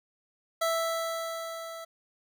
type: tone with level ramp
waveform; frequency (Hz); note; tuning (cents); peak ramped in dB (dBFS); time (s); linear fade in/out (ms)
25% pulse; 659.3; E5; 0; -21 to -36; 0.61-1.85; 10
effects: none